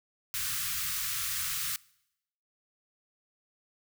white band-stop noise, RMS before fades -33 dBFS, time 0.34-1.76 s, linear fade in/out 0 ms, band 170 to 1100 Hz, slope 96 dB/octave, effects noise-tail reverb RT60 0.8 s tail -23 dB re dry

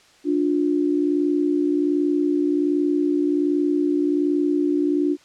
sine tone pair together, 293.7 / 355 Hz, D4 / F4, 0 / +28 cents, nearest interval minor third, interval 328 cents, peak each -19 / -22 dBFS, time 0.24-5.17 s, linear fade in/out 50 ms, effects white hiss -53 dBFS RMS until 5.24 s + low-pass 6000 Hz 12 dB/octave

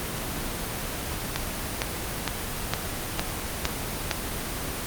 click train, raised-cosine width 0.2 ms, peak -6 dBFS, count 7, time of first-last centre 1.36-4.112 s, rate 2.18 Hz, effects pink hiss -31 dBFS RMS until 4.86 s + Opus 24 kbps

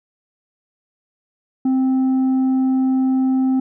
sine tone with tanh clipping, 261.6 Hz, C4, in tune, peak -15 dBFS, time 1.65-3.6 s, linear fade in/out 5 ms, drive 4 dB, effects none

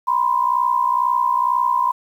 sine tone pair together, 971.9 / 1034 Hz, B5 / C6, -28 / -21 cents, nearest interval minor second, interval 107 cents, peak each -18 / -18 dBFS, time 0.07-1.92 s, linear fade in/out 10 ms, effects 8-bit

